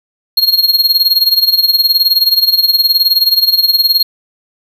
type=tone with tremolo; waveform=square; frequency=4261 Hz; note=C8; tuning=31 cents sharp; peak=-5 dBFS; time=0.37-4.03 s; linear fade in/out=5 ms; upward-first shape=sine; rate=19 Hz; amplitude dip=80%; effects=none